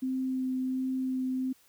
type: tone with vibrato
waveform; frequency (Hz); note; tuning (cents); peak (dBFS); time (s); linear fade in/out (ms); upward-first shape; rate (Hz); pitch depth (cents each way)
sine; 259.3; C4; -15; -28; 0.02-1.53; 10; sine; 1.4; 9
effects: white hiss -63 dBFS RMS until 1.68 s